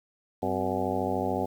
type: harmonic tone with a mistuned harmonic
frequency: 93.7 Hz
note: F#2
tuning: 22 cents sharp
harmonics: 1 / 2 / 3 / 4 / 5 / 6 / 7 / 8 / 9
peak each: -37 / -36 / -33 / -34 / -34 / -35 / -36 / -33 / -36 dBFS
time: 0.42-1.46 s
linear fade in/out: 10 ms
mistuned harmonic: 3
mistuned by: -130 cents
effects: 9-bit